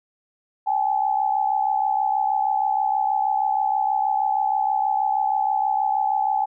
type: tone pair together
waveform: sine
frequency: 785.7 / 852 Hz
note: G5 / G#5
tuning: +4 / +44 cents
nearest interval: minor second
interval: 140 cents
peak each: -22 / -21 dBFS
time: 0.66-6.46 s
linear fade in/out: 20 ms
effects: none